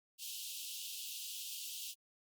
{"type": "high-pass noise", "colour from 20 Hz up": "pink", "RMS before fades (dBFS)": -45, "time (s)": [0.18, 1.95], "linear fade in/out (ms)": 50, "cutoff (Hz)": 2700, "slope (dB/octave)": 96, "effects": ["Opus 48 kbps"]}